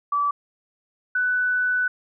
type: tone pair in turn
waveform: sine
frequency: 1154 / 1492.8 Hz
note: D6 / F#6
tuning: -31 / +15 cents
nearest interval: major third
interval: 446 cents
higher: second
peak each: -19 dBFS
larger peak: neither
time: 0.12-0.31 / 1.15-1.88 s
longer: second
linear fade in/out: 5 ms
effects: none